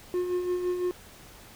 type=tone with tremolo; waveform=triangle; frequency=358.9 Hz; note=F4; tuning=47 cents sharp; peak=-22 dBFS; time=0.14-0.91 s; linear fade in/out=0 ms; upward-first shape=sine; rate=5.9 Hz; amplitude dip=50%; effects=pink hiss -50 dBFS RMS until 1.55 s